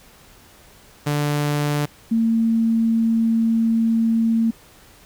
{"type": "tone pair in turn", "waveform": ["sawtooth", "sine"], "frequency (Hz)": [146.83, 226.9], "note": ["D3", "A#3"], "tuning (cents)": [0, -47], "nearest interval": "minor sixth", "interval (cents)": 753, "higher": "second", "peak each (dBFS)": -15, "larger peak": "neither", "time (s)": [[1.06, 1.86], [2.11, 4.51]], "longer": "second", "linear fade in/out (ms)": 10, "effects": ["pink hiss -49 dBFS RMS until 5.05 s"]}